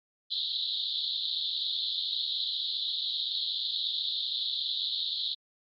white band-pass noise, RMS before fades -32 dBFS, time 0.3-5.35 s, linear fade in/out 20 ms, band 3400 to 4200 Hz, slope 96 dB/octave, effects MP3 48 kbps

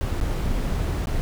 brown noise with dropouts, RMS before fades -24 dBFS, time 0.01-1.21 s, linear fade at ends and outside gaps 0 ms, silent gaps 0.202-0.212 / 1.057-1.071 s, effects none

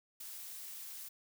blue noise with ADSR envelope, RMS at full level -44 dBFS, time 0.2-1.09 s, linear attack 9 ms, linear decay 6 ms, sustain -3 dB, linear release 11 ms, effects none

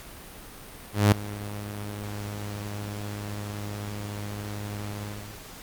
sawtooth tone with ADSR envelope, 103.3 Hz, G#2, 9 cents flat, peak -10 dBFS, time 0.93-5.42 s, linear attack 190 ms, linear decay 6 ms, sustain -19 dB, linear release 380 ms, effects pink hiss -44 dBFS RMS until 5.62 s + Opus 48 kbps

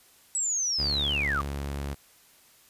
sine linear sweep, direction down, 7902 to 1124 Hz, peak -25 dBFS, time 0.35-1.41 s, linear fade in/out 0 ms
sawtooth tone with pitch glide, 71.8 to 70.28 Hz, D2 to C#2, -39 to +24 cents, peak -27 dBFS, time 0.78-1.95 s, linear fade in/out 20 ms, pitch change -37 cents, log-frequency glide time 0.95-1.57 s
effects white hiss -58 dBFS RMS until 2.69 s + resampled to 32000 Hz

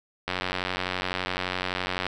click train, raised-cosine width 0.3 ms, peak -11 dBFS, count 165, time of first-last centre 0.28-2.066 s, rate 91.8 Hz, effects none

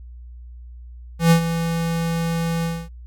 square tone with ADSR envelope, 166.5 Hz, E3, 18 cents sharp, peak -10 dBFS, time 1.19-2.89 s, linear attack 120 ms, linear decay 92 ms, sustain -11 dB, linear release 250 ms, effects noise-tail reverb RT60 0.1 s tail -22 dB re dry + added 60 Hz sine -36 dBFS peak until 3.06 s

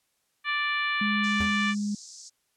harmonic tone, 587 Hz, D5, 1 cent flat, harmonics 2 / 3 / 4 / 5 / 6 / 7, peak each -31 / -29 / -30 / -36 / -38 / -44 dBFS, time 0.44-1.75 s, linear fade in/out 50 ms
sine tone with pitch glide, 207.7 to 205.8 Hz, G#3 to G#3, 0 to -16 cents, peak -26 dBFS, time 1.01-1.95 s, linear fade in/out 5 ms, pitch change -16 cents, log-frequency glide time 1.17-1.57 s
pink band-pass noise, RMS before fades -46 dBFS, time 1.23-2.3 s, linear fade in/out 20 ms, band 4800 to 7700 Hz, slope 48 dB/octave
square tone with exponential decay, 82.41 Hz, E2, in tune, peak -28 dBFS, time 1.4-1.6 s, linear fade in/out 5 ms, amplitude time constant 43 ms
effects white hiss -73 dBFS RMS until 2.56 s + low-pass 12000 Hz 12 dB/octave

